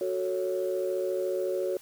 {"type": "chord", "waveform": "sine", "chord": "F# minor", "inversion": "none", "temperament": "just", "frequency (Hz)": [370, 444, 555], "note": ["F#4", "A4", "C#5"], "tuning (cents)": [0, 16, 2], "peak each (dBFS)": [-29, -34, -30], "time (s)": [0.01, 1.77], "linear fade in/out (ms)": 2, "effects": ["tanh soft clip ceiling -19 dBFS", "white hiss -53 dBFS RMS until 1.81 s"]}